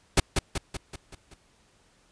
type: noise with echo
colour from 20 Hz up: pink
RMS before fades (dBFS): -18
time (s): 0.17-0.2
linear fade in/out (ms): 5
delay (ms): 190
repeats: 6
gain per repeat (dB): -5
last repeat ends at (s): 1.34
effects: pink hiss -63 dBFS RMS until 2.11 s + resampled to 22050 Hz